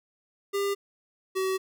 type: tone pair in turn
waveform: square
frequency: 400 / 379.3 Hz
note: G4 / F#4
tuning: +35 / +43 cents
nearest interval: minor second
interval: 92 cents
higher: first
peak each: -26 dBFS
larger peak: neither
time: 0.53-0.75 / 1.35-1.58 s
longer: second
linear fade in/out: 20 ms
effects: none